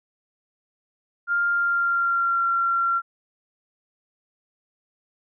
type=tone with pitch glide; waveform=sine; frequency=1400 to 1370.4 Hz; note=F6 to F6; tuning=+4 to -33 cents; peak=-19 dBFS; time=1.27-3.02 s; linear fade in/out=50 ms; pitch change=-37 cents; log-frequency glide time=1.5-2.45 s; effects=none